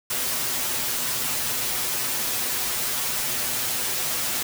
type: noise with comb filter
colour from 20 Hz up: white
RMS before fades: -26 dBFS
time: 0.1-4.43 s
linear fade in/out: 5 ms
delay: 8 ms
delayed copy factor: +1
effects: none